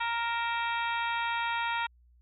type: harmonic tone with a mistuned harmonic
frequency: 466.2 Hz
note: A#4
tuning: in tune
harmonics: 2 / 3 / 4 / 5 / 6 / 7 / 8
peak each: -31 / -35 / -37 / -39 / -41 / -42 / -43 dBFS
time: 0-1.87 s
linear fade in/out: 10 ms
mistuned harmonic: 6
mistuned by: -80 cents
effects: added 60 Hz sine -58 dBFS peak until 2.21 s